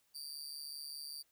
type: tone with amplitude modulation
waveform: sawtooth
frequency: 4702 Hz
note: D8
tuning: 1 cent sharp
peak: -37 dBFS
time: 0.14-1.23 s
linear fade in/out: 20 ms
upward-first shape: sine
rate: 145 Hz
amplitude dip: 100%
effects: white hiss -75 dBFS RMS until 1.31 s